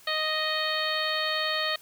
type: harmonic tone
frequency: 622.3 Hz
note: D#5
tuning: in tune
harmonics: 1 / 2 / 3 / 4 / 5 / 6 / 7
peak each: -33 / -33 / -31 / -37 / -34 / -34 / -33 dBFS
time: 0.07-1.76 s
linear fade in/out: 5 ms
effects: white hiss -54 dBFS RMS until 1.81 s

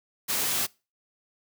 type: noise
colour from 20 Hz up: white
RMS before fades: -27 dBFS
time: 0.28-0.67 s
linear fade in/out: 20 ms
effects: noise-tail reverb RT60 0.3 s tail -24 dB re dry + high-pass 100 Hz 12 dB/octave

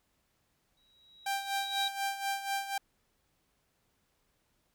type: tone with exponential growth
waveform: sine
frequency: 3854 Hz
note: B7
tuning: 43 cents flat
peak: -30 dBFS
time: 0.77-1.88 s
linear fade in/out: 2 ms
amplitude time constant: 240 ms
type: tone with tremolo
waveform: sawtooth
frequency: 789 Hz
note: G5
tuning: 11 cents sharp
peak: -26 dBFS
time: 1.26-2.78 s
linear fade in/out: 5 ms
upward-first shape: sine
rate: 4.1 Hz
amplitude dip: 70%
effects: pink hiss -75 dBFS RMS until 4.74 s

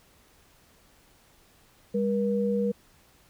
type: tone pair together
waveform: sine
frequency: 201.4 / 479 Hz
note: G3 / A#4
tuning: +47 / +47 cents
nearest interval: octave + minor third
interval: 1500 cents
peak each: -26 dBFS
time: 1.94-2.72 s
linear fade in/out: 10 ms
effects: pink hiss -60 dBFS RMS until 3.29 s

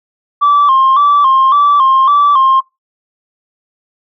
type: tone with vibrato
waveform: sine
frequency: 1108.7 Hz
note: C#6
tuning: in tune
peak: -4 dBFS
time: 0.41-2.61 s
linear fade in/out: 20 ms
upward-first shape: square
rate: 1.8 Hz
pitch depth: 75 cents each way
effects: noise-tail reverb RT60 0.2 s tail -21 dB re dry + tanh soft clip ceiling -3 dBFS

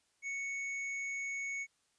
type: tone with tanh clipping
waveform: sine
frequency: 2217 Hz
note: C#7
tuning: in tune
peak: -38 dBFS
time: 0.22-1.67 s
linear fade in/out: 50 ms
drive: 10 dB
effects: white hiss -75 dBFS RMS until 1.98 s + resampled to 22050 Hz

